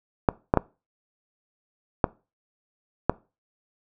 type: clicks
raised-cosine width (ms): 1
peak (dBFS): -3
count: 5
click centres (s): 0.288 / 0.539 / 0.573 / 2.042 / 3.096
effects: noise-tail reverb RT60 0.3 s tail -22 dB re dry